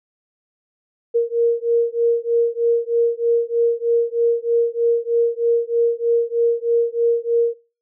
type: beating tone pair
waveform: sine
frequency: 466.2 / 469.4 Hz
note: A#4 / A#4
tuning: 0 / +12 cents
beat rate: 3.2 Hz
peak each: -18 dBFS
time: 1.14-7.55 s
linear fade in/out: 20 ms
effects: noise-tail reverb RT60 0.4 s tail -25 dB re dry